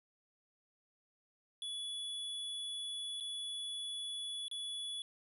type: tone with dropouts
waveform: square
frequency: 3412 Hz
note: G#7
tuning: 46 cents sharp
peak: -40 dBFS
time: 1.62-5.02 s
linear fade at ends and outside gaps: 1 ms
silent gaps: 3.201-3.207 / 4.482-4.513 s
effects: resampled to 32000 Hz